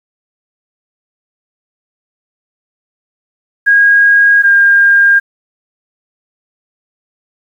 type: tone pair in turn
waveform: sine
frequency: 1636 / 1607.9 Hz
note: G#6 / G6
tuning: -26 / +44 cents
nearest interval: unison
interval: 30 cents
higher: first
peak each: -4 dBFS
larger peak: neither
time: 3.66-4.43 / 4.43-5.2 s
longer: neither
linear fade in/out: 20 ms
effects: 7-bit